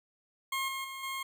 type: tone with level steps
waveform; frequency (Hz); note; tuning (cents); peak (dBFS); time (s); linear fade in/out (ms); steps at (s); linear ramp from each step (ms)
20% pulse; 1074; C6; +45; -26 / -30 / -35 / -30; 0.52-1.23; 5; 0.68 / 0.84 / 1.03; 5
effects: none